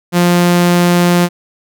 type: tone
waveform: sawtooth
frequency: 175.4 Hz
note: F3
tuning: 8 cents sharp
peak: -4 dBFS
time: 0.12-1.29 s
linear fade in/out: 50 ms
effects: none